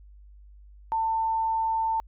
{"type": "tone", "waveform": "sine", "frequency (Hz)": 895, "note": "A5", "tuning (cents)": 29, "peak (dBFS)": -23, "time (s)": [0.92, 2], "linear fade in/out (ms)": 0, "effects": ["added 50 Hz sine -47 dBFS peak until 2.07 s"]}